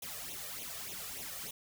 white noise with flanger, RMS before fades -43 dBFS, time 0.02-1.51 s, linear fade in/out 5 ms, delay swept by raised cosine 0.3 to 1.7 ms, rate 3.4 Hz, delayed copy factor +0.8, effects none

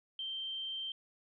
sine tone, 3136 Hz, G7, in tune, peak -37 dBFS, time 0.19-0.92 s, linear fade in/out 2 ms, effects none

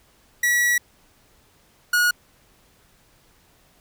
45% pulse tone pair in turn, 1933 / 1448.1 Hz, B6 / F#6, -38 / -38 cents, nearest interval perfect fourth, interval 500 cents, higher first, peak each -17 / -16 dBFS, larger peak second, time 0.43-0.78 / 1.93-2.11 s, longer first, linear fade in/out 5 ms, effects pink hiss -58 dBFS RMS until 3.8 s

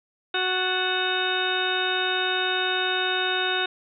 harmonic tone with a mistuned harmonic, 370 Hz, F#4, in tune, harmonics 1 / 2 / 3 / 4 / 5 / 6 / 7 / 8 / 10, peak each -30 / -31 / -35 / -27 / -38 / -38 / -33 / -33 / -28 dBFS, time 0.34-3.66 s, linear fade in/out 5 ms, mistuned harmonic 5, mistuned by -81 cents, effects none

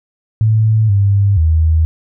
sine tone with pitch steps, 109.7 / 99.9 / 79.9 Hz, A2 / G2 / D#2, -5 / +33 / +47 cents, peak -8 dBFS, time 0.41-1.85 s, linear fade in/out 0 ms, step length 480 ms, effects none

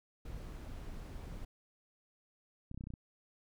brown noise, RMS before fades -45 dBFS, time 0.25-1.45 s, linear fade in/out 5 ms
clicks, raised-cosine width 5 ms, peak -32 dBFS, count 8, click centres 2.714 / 2.745 / 2.776 / 2.809 / 2.839 / 2.871 / 2.904 / 2.938 s
effects none

